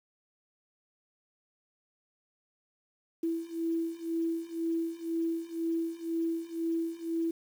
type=beating tone pair; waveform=sine; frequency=329.6 / 331.6 Hz; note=E4 / E4; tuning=0 / +10 cents; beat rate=2 Hz; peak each=-34 / -32 dBFS; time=3.23-7.31 s; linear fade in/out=5 ms; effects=9-bit